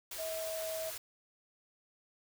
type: band-stop noise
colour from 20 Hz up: white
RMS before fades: -43 dBFS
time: 0.11-0.98 s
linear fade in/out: 5 ms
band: 120 to 320 Hz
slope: 96 dB/octave
type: tone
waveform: sine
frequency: 642 Hz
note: E5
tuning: 46 cents flat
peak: -37 dBFS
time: 0.18-0.91 s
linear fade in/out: 20 ms
effects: none